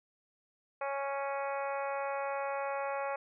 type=harmonic tone; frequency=277.2 Hz; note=C#4; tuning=in tune; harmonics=2 / 3 / 4 / 5 / 6 / 7 / 8 / 9; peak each=-36 / -38 / -41 / -44 / -49 / -49 / -49 / -49 dBFS; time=0.81-3.16 s; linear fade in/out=5 ms; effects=none